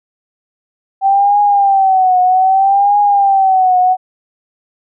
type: tone with vibrato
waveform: sine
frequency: 775 Hz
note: G5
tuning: 20 cents flat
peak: -7 dBFS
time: 1.01-3.97 s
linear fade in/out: 50 ms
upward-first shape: triangle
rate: 0.63 Hz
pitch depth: 110 cents each way
effects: none